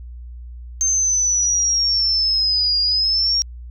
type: linear two-way sweep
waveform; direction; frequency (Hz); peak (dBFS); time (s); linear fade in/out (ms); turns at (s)
sine; down then up; 6330 to 4815 to 5620; -15; 0.81-3.42; 0; 2.8
effects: added 60 Hz sine -32 dBFS peak until 3.7 s